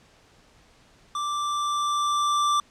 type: tone with level ramp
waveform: square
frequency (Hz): 1174.7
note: D6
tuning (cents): 0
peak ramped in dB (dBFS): -27 to -20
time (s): 1.15-2.6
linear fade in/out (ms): 2
effects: pink hiss -57 dBFS RMS until 2.7 s + low-pass 7000 Hz 12 dB/octave